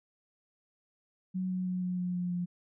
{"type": "tone with pitch steps", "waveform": "sine", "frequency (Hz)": [185.4, 183.91, 182.43, 180.96, 179.5, 178.05, 176.62], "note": ["F#3", "F#3", "F#3", "F#3", "F3", "F3", "F3"], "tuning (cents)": [4, -10, -24, -38, 48, 34, 20], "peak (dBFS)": -30, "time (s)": [1.34, 2.46], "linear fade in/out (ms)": 20, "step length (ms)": 160, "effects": []}